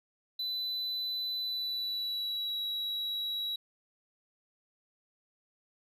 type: tone with pitch glide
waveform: triangle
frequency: 4000 to 3884 Hz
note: B7 to B7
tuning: +21 to -30 cents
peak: -31 dBFS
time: 0.39-3.56 s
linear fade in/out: 5 ms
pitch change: -51 cents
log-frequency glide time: 1.4-2.59 s
effects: none